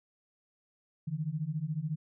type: beating tone pair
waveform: sine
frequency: 146.83 / 160.83 Hz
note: D3 / E3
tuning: 0 / -42 cents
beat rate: 14 Hz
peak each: -35 / -34 dBFS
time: 1.07-1.96 s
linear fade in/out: 10 ms
effects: none